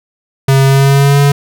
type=tone with pitch glide; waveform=square; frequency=135.4 to 141.89 Hz; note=C#3 to C#3; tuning=-40 to +41 cents; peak=-6 dBFS; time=0.48-1.32 s; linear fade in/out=5 ms; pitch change=+81 cents; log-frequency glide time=0.65-1.2 s; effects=none